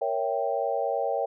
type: chord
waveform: sine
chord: A# diminished seventh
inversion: none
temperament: equal with one note detuned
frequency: 466.2 / 556 / 659.3 / 784 Hz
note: A#4 / C#5 / E5 / G5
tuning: 0 / +5 / 0 / 0 cents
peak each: -31 / -29 / -31 / -30 dBFS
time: 0.01-1.26 s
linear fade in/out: 10 ms
effects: none